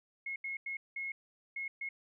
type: tone bursts at uneven times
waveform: sine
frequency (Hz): 2167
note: C#7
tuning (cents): -40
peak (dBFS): -36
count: 6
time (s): 0.26-0.36 / 0.44-0.57 / 0.66-0.77 / 0.96-1.12 / 1.56-1.68 / 1.81-1.89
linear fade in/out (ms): 5
effects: none